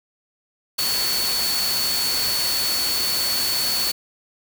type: tone in noise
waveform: sine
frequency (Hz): 4435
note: C#8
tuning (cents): 0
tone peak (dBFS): -22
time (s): 0.78-3.92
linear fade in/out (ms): 10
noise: white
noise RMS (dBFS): -25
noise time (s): 0.78-3.92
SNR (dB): 0
effects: none